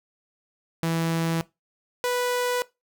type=tone pair in turn; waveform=sawtooth; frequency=164.81 / 492.7 Hz; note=E3 / B4; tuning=0 / -4 cents; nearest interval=octave + perfect fifth; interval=1896 cents; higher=second; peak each=-19 dBFS; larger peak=neither; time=0.83-1.41 / 2.04-2.62 s; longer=neither; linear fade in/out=0 ms; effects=noise-tail reverb RT60 0.2 s tail -19 dB re dry